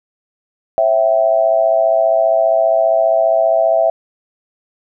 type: tone with amplitude modulation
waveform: sine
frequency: 659.3 Hz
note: E5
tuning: in tune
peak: -6 dBFS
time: 0.78-3.9 s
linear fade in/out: 0 ms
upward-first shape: sine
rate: 115 Hz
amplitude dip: 85%
effects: none